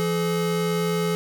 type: tone pair together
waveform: square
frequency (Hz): 170.2 / 426.9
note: F3 / G#4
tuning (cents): -44 / +48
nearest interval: octave + major third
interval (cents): 1592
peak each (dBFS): -25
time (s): 0-1.15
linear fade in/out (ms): 0
effects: none